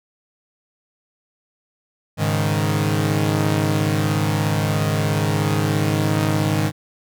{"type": "chord", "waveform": "sawtooth", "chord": "Ab suspended fourth", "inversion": "none", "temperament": "equal", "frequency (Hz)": [103.83, 138.59, 155.56], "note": ["Ab2", "Db3", "Eb3"], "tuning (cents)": [0, 0, 0], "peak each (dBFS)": [-17, -21, -17], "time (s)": [2.17, 6.72], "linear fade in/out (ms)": 50, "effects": []}